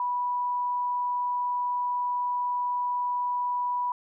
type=tone; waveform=sine; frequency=982 Hz; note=B5; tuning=10 cents flat; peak=-25 dBFS; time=0-3.92 s; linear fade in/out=2 ms; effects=none